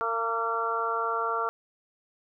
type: harmonic tone with a mistuned harmonic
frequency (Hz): 228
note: A#3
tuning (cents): -38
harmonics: 2 / 3 / 4 / 5 / 6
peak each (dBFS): -33 / -35 / -34 / -31 / -30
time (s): 0.01-1.49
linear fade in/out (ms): 0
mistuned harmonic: 5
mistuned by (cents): +24
effects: none